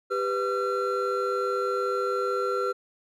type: tone cluster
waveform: triangle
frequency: 395.6 / 495.5 / 1362 Hz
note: G4 / B4 / F6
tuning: +16 / +6 / -44 cents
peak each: -27 dBFS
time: 0.1-2.73 s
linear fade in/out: 20 ms
effects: none